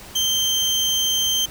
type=tone; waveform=30% pulse; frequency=3136 Hz; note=G7; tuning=in tune; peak=-15 dBFS; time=0.15-1.46 s; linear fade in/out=10 ms; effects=pink hiss -40 dBFS RMS until 1.5 s